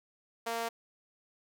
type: tone with high-pass filter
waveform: sawtooth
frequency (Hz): 230.5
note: A#3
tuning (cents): -19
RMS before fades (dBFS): -35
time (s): 0.46-0.69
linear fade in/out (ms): 10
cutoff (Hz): 620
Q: 1.6
effects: none